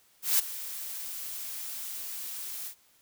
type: noise with ADSR envelope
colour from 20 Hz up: blue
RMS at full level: -22 dBFS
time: 0.22-2.75 s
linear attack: 170 ms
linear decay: 13 ms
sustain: -16 dB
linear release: 81 ms
effects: white hiss -64 dBFS RMS until 3.01 s